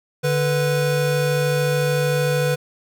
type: tone pair together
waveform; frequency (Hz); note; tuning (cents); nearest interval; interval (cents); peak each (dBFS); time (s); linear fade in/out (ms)
square; 146.84 / 493.9; D3 / B4; 0 / 0; octave + major sixth; 2100; -21; 0.23-2.56; 20
effects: none